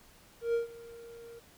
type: tone with ADSR envelope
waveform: triangle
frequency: 466.2 Hz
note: A#4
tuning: in tune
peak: -23 dBFS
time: 0.41-1.4 s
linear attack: 130 ms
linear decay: 130 ms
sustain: -21 dB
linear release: 17 ms
effects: pink hiss -59 dBFS RMS until 1.57 s